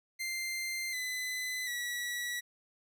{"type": "tone with pitch steps", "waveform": "sawtooth", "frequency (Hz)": [2090, 2013, 1938.8], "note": ["C7", "B6", "B6"], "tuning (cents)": [-2, 33, -32], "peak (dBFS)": -31, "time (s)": [0.19, 2.41], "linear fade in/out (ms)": 20, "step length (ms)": 740, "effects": []}